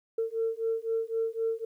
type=beating tone pair; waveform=sine; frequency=450.2 / 454.1 Hz; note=A4 / A#4; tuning=+40 / -45 cents; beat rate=3.9 Hz; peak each=-30 dBFS; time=0.18-1.65 s; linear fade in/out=5 ms; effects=tanh soft clip ceiling -20 dBFS + 11-bit